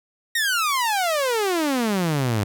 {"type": "exponential sweep", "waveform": "sawtooth", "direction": "down", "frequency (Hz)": [1900, 98], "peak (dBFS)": -16, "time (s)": [0.35, 2.44], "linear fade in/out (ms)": 5, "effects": []}